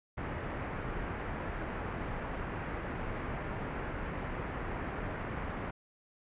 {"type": "low-pass noise", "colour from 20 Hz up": "pink", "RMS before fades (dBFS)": -38, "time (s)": [0.17, 5.71], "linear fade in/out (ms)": 10, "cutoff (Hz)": 2100, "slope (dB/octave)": 24, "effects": ["resampled to 8000 Hz"]}